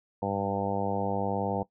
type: harmonic tone with a mistuned harmonic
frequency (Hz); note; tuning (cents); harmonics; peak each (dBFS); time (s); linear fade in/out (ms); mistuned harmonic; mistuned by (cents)
99.4; G2; +25; 1 / 2 / 3 / 4 / 5 / 6 / 7 / 8 / 9; -37 / -34 / -38 / -39 / -33 / -38 / -36 / -35 / -36; 0.22-1.63; 5; 1; +34
effects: noise-tail reverb RT60 0.1 s tail -18 dB re dry